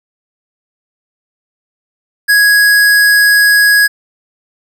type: tone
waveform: square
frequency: 1663 Hz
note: G#6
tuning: 2 cents sharp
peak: -6 dBFS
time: 2.28-3.88 s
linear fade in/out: 20 ms
effects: none